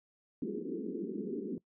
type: band-pass noise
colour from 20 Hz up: white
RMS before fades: -38 dBFS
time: 0.42-1.58 s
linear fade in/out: 2 ms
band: 180 to 440 Hz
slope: 96 dB/octave
effects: noise-tail reverb RT60 0.1 s tail -21 dB re dry